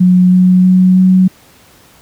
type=tone with pitch steps; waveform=sine; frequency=181.7 / 183.07 / 184.45 / 185.84 Hz; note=F#3 / F#3 / F#3 / F#3; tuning=-31 / -18 / -5 / +8 cents; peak=-4 dBFS; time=0-1.28 s; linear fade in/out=10 ms; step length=320 ms; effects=pink hiss -44 dBFS RMS until 2.01 s + high-pass 60 Hz 12 dB/octave